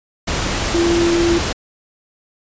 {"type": "tone in noise", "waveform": "sine", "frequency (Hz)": 340.7, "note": "F4", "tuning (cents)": -43, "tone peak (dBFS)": -13, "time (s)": [0.74, 1.39], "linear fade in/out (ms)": 10, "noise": "pink", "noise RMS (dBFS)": -20, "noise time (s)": [0.27, 1.53], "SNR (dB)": 4, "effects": ["resampled to 16000 Hz"]}